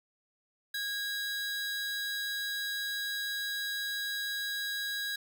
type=tone pair together; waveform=45% pulse; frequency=1639 / 3898 Hz; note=G#6 / B7; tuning=-23 / -23 cents; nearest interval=octave + minor third; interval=1500 cents; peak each=-35 / -37 dBFS; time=0.74-5.16 s; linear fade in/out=5 ms; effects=none